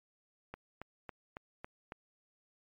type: click train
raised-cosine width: 0.5 ms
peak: -28 dBFS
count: 6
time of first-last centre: 0.54-1.921 s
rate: 3.62 Hz
effects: MP3 64 kbps